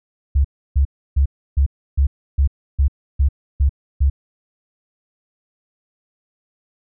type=tone bursts; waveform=sine; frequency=69.2 Hz; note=C#2; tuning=2 cents flat; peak=-11 dBFS; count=10; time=0.35-4.1 s; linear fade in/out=10 ms; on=96 ms; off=310 ms; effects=none